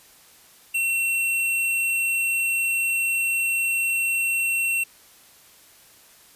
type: tone with sample-and-hold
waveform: sine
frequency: 2716 Hz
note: F7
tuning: 49 cents flat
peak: -20 dBFS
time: 0.74-4.84 s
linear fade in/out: 10 ms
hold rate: 11025 Hz
effects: white hiss -52 dBFS RMS until 6.35 s + resampled to 32000 Hz